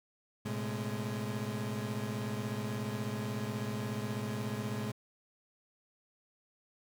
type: tone cluster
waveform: 30% pulse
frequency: 111.6 / 128 / 208.7 Hz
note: A2 / C3 / G#3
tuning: +25 / -38 / +9 cents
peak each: -36 / -38 / -36 dBFS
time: 0.45-4.92 s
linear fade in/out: 10 ms
effects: none